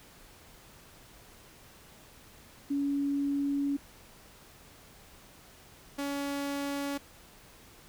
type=tone pair in turn; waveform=sine / sawtooth; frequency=281.9 / 281.9 Hz; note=C#4 / C#4; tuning=+29 / +29 cents; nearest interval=unison; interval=0 cents; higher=neither; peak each=-27 / -28 dBFS; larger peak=first; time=2.7-3.77 / 5.98-6.98 s; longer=first; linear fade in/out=10 ms; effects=pink hiss -55 dBFS RMS until 7.88 s